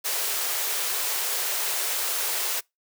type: high-pass noise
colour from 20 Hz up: white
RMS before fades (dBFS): -27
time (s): 0.04-2.61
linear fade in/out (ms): 20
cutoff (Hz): 360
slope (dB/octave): 96
effects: noise-tail reverb RT60 0.2 s tail -26 dB re dry